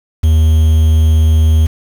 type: tone with quantisation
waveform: triangle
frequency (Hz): 79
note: D#2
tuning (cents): +27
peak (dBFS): -4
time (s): 0.23-1.67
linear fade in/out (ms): 10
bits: 5
effects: none